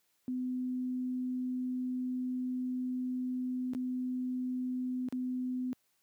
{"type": "tone with dropouts", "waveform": "sine", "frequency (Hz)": 253, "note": "B3", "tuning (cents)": 42, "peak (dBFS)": -32, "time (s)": [0.28, 5.73], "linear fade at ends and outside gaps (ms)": 0, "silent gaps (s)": [[3.735, 3.749], [5.086, 5.125]], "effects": ["white hiss -75 dBFS RMS until 6.02 s", "high-pass 100 Hz 12 dB/octave"]}